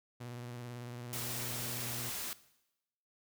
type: tone with vibrato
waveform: sawtooth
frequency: 121.2 Hz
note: B2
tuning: 32 cents flat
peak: -39 dBFS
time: 0.2-2.1 s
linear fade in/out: 10 ms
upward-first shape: triangle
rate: 18 Hz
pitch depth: 48 cents each way
type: noise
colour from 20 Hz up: white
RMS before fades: -40 dBFS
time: 1.13-2.33 s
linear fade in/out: 0 ms
effects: noise-tail reverb RT60 0.9 s tail -18 dB re dry